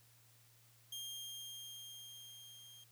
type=tone with level ramp; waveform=sawtooth; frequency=3212 Hz; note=G7; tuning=41 cents sharp; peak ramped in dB=-40 to -53 dBFS; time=0.92-2.84 s; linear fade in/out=5 ms; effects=added 116 Hz sine -68 dBFS peak until 2.91 s + white hiss -68 dBFS RMS until 2.91 s